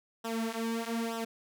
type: tone with flanger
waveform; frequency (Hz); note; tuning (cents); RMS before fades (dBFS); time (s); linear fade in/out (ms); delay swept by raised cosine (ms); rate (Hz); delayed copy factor
sawtooth; 228.1; A#3; -37; -34; 0.24-1.25; 10; 0.44 to 5.94; 1.1; -0.85
effects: none